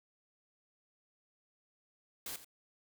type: noise with echo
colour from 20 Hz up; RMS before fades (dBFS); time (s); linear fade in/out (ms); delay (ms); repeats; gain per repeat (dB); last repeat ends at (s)
white; -42; 2.26-2.36; 2; 86; 1; -13; 2.446
effects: none